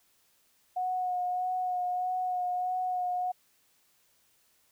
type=tone with vibrato; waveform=sine; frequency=729 Hz; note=F#5; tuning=26 cents flat; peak=-28 dBFS; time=0.76-3.32 s; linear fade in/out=10 ms; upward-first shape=sine; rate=1.6 Hz; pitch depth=20 cents each way; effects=white hiss -68 dBFS RMS until 4.71 s